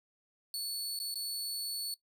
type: tone with dropouts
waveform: sawtooth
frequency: 4435 Hz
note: C#8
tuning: in tune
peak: -32 dBFS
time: 0.54-1.94 s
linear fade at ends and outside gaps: 1 ms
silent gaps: 0.99-1 / 1.142-1.156 s
effects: noise-tail reverb RT60 0.1 s tail -18 dB re dry